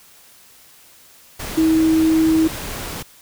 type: tone in noise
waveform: sine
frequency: 320 Hz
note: D#4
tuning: 49 cents sharp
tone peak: -12 dBFS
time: 1.57-2.48 s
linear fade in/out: 10 ms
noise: pink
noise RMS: -29 dBFS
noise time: 1.39-3.03 s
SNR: +14 dB
effects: white hiss -48 dBFS RMS until 3.21 s